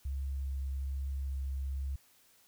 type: tone with vibrato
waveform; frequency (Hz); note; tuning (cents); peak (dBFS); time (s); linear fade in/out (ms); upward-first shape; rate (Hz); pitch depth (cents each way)
sine; 67.8; C#2; -38; -33; 0.05-1.96; 5; sine; 1.2; 10
effects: white hiss -65 dBFS RMS until 2.47 s